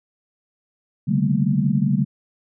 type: tone cluster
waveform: sine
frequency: 135 / 146.6 / 191.8 / 216.9 / 234.1 Hz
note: C#3 / D3 / G3 / A3 / A#3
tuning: -45 / -3 / -37 / -25 / +8 cents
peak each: -25 / -21 / -21 / -23 / -27 dBFS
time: 1.07-2.05 s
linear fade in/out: 20 ms
effects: none